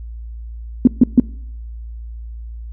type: tone bursts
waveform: sine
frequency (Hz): 246.9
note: B3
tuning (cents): 0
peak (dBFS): -3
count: 3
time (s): 0.85-1.199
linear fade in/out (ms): 2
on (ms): 23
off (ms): 140
effects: noise-tail reverb RT60 0.7 s tail -24 dB re dry + added 57 Hz sine -28 dBFS peak until 2.72 s